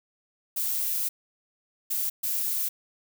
violet noise bursts at uneven times, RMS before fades -28 dBFS, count 3, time 0.56-1.09 / 1.9-2.1 / 2.23-2.69 s, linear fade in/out 10 ms, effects none

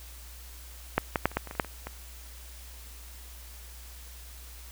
clicks, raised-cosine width 0.5 ms, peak -7 / -10 / -7 / -28 / -11 / -26 / -23 / -30 / -8 / -26 / -21 dBFS, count 11, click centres 0.98 / 1.158 / 1.256 / 1.316 / 1.37 / 1.473 / 1.511 / 1.552 / 1.598 / 1.647 / 1.87 s, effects added 60 Hz sine -45 dBFS peak until 4.71 s + white hiss -50 dBFS RMS until 4.71 s

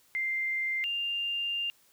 sine tone pair in turn, 2093 / 2797 Hz, C7 / F7, 0 / +2 cents, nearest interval perfect fourth, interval 502 cents, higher second, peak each -28 / -29 dBFS, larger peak first, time 0.15-0.84 / 0.84-1.7 s, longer second, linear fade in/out 0 ms, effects white hiss -64 dBFS RMS until 1.92 s

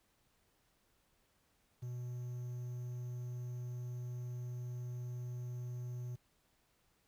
triangle tone with quantisation, 122.8 Hz, B2, 9 cents flat, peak -38 dBFS, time 1.82-6.16 s, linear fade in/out 10 ms, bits 11, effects pink hiss -75 dBFS RMS until 7.07 s

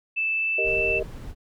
sine tone with pitch glide, 2637 to 2657 Hz, E7 to E7, 0 to +13 cents, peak -22 dBFS, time 0.16-1 s, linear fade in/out 20 ms, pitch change +13 cents, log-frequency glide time 0.36-0.83 s
sine chord, Eb major, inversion first, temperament equal, 392 / 466.2 / 622.3 Hz, G4 / Bb4 / Eb5, 0 / 0 / 0 cents, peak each -29 dBFS, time 0.58-1.03 s, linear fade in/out 5 ms
brown noise, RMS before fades -36 dBFS, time 0.63-1.35 s, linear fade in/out 50 ms
effects none

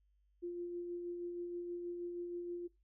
sine tone with tremolo, 349.2 Hz, F4, in tune, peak -38 dBFS, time 0.42-2.68 s, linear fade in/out 20 ms, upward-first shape sine, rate 6.3 Hz, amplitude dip 30%, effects noise-tail reverb RT60 0.2 s tail -20 dB re dry + added 50 Hz sine -70 dBFS peak until 2.83 s

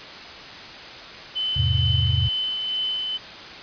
sine tone with tremolo, 3037 Hz, F#7, 44 cents sharp, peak -22 dBFS, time 1.35-3.18 s, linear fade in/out 20 ms, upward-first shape sine, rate 2.2 Hz, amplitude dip 30%
sine chord, E augmented, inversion none, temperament just, 82.41 / 103.01 / 128.76 Hz, E2 / G#2 / B#2, 0 / -14 / -27 cents, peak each -23 dBFS, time 1.56-2.29 s, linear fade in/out 10 ms
effects white hiss -38 dBFS RMS until 3.62 s + resampled to 11025 Hz

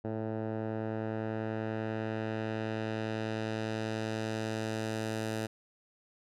10% pulse tone with low-pass filter sweep, 110.2 Hz, A2, 3 cents sharp, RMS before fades -35 dBFS, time 0.04-5.47 s, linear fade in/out 10 ms, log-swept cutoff 820 to 12000 Hz, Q 0.75, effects none

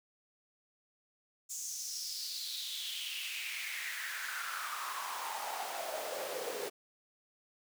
pink noise with high-pass filter sweep, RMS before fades -40 dBFS, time 1.49-6.7 s, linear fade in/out 20 ms, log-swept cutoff 7000 to 420 Hz, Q 4.8, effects none

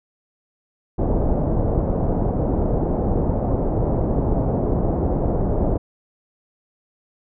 pink low-pass noise, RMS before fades -20 dBFS, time 0.98-5.78 s, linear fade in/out 10 ms, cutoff 710 Hz, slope 24 dB/octave, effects none

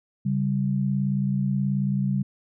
sine tone pair together, 137.44 / 196 Hz, C#3 / G3, -14 / 0 cents, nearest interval tritone, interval 614 cents, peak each -24 dBFS, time 0.25-2.23 s, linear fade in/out 10 ms, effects none

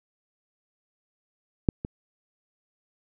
clicks, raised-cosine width 3 ms, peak -6 / -18 dBFS, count 2, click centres 1.688 / 1.849 s, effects none

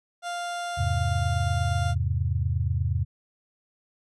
30% pulse tone, 698.5 Hz, F5, in tune, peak -27 dBFS, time 0.22-1.95 s, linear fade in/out 50 ms
sine chord, E augmented, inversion none, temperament equal with one note detuned, 82.41 / 102.46 / 130.81 Hz, E2 / G#2 / B#2, 0 / -23 / 0 cents, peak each -26 / -27 / -29 dBFS, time 0.77-3.05 s, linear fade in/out 20 ms
effects resampled to 24000 Hz

